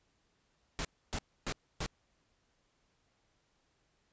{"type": "noise bursts", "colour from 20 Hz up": "pink", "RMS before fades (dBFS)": -36, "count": 4, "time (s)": [0.79, 1.862], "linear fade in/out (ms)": 0, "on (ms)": 58, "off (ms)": 280, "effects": ["pink hiss -75 dBFS RMS until 4.12 s", "resampled to 16000 Hz"]}